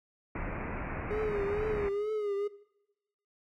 pink low-pass noise, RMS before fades -37 dBFS, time 0.35-1.89 s, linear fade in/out 5 ms, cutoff 2500 Hz, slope 96 dB/octave
triangle tone with vibrato, 415.3 Hz, G#4, in tune, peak -28 dBFS, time 1.1-2.48 s, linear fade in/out 10 ms, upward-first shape triangle, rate 2.2 Hz, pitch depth 85 cents each way
effects noise-tail reverb RT60 0.9 s tail -19 dB re dry

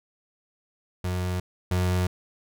35% pulse tone pair in turn, 90.7 / 90.7 Hz, F#2 / F#2, -34 / -34 cents, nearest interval unison, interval 0 cents, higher neither, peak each -24 / -20 dBFS, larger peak second, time 1.04-1.4 / 1.71-2.07 s, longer neither, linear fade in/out 5 ms, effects none

